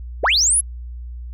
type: linear sweep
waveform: sine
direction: up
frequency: 264.9 to 11175 Hz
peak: -12 dBFS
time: 0.23-0.61 s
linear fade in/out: 10 ms
effects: tanh soft clip ceiling -9 dBFS + added 60 Hz sine -29 dBFS peak until 1.33 s